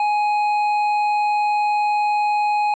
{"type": "tone with hard clipping", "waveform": "sine", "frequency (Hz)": 835, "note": "G#5", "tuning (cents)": 9, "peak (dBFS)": -18, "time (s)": [0, 2.74], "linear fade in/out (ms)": 2, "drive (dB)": 7, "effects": ["resampled to 16000 Hz"]}